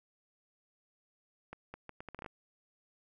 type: accelerating click train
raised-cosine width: 0.5 ms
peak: -29 dBFS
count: 10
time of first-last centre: 1.53-2.262 s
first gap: 210 ms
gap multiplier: 0.73
effects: none